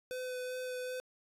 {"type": "tone with vibrato", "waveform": "square", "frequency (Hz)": 505, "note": "B4", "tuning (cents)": 39, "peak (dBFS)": -38, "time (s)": [0.11, 1], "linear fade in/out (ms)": 0, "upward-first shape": "sine", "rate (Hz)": 2.6, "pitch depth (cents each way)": 11, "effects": ["resampled to 32000 Hz"]}